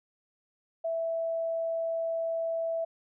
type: tone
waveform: sine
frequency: 659.3 Hz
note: E5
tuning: in tune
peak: -28 dBFS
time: 0.84-2.85 s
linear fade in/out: 10 ms
effects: none